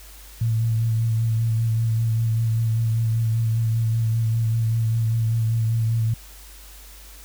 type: tone with vibrato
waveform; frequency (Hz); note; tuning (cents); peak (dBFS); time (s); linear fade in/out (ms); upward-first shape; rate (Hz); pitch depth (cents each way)
sine; 113.3; A#2; -49; -18; 0.41-6.14; 5; sine; 5.1; 28
effects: added 50 Hz sine -43 dBFS peak until 7.24 s + white hiss -46 dBFS RMS until 7.24 s